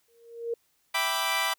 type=tone with exponential growth; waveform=sine; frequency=465.9 Hz; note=A#4; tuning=1 cent flat; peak=-25 dBFS; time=0.08-0.54 s; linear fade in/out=5 ms; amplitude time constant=99 ms
type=chord; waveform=15% pulse; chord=E minor seventh; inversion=none; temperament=equal; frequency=659.3 / 784 / 987.8 / 1174.7 Hz; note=E5 / G5 / B5 / D6; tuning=0 / 0 / 0 / 0 cents; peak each=-28 / -26 / -23 / -24 dBFS; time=0.94-1.54 s; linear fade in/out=10 ms
effects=white hiss -70 dBFS RMS until 1.58 s